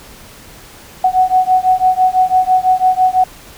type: beating tone pair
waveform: sine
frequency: 740 / 746 Hz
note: F#5 / F#5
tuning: 0 / +14 cents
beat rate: 6 Hz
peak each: -12 dBFS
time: 1.04-3.24 s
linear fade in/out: 5 ms
effects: pink hiss -38 dBFS RMS until 3.57 s